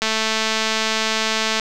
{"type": "click train", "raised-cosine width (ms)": 0.2, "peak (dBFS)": -3, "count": 348, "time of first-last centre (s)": [0.02, 1.597], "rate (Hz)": 220, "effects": []}